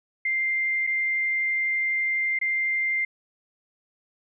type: tone with dropouts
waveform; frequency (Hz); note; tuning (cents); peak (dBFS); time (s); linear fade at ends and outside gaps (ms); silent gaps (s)
sine; 2096; C7; +2; -22; 0.25-3.05; 5; 0.868-0.872 / 2.389-2.413
effects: none